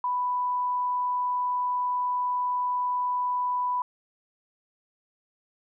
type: tone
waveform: sine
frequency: 991 Hz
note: B5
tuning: 6 cents sharp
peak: -24 dBFS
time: 0.04-3.82 s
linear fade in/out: 2 ms
effects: none